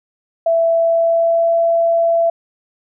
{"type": "tone with pitch glide", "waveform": "sine", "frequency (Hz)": [664, 670.6], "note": ["E5", "E5"], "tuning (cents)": [12, 30], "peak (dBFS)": -11, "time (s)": [0.46, 2.3], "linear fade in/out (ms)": 5, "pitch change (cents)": 18, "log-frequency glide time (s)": [0.7, 1.58], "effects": []}